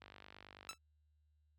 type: click train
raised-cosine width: 0.3 ms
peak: -37 dBFS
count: 36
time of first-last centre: 0.02-0.731 s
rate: 49.2 Hz
type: tone with exponential decay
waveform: 10% pulse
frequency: 1320 Hz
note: E6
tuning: 2 cents sharp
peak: -31 dBFS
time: 0.69-0.78 s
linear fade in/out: 1 ms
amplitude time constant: 18 ms
effects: added 75 Hz sine -70 dBFS peak until 1.58 s + high-pass 60 Hz 12 dB/octave